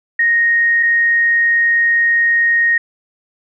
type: tone pair in turn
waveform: sine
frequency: 1864.7 / 1864.7 Hz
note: A#6 / A#6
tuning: 0 / 0 cents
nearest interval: unison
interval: 0 cents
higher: neither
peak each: -10 dBFS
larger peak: neither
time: 0.19-0.83 / 0.83-2.78 s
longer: second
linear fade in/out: 5 ms
effects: none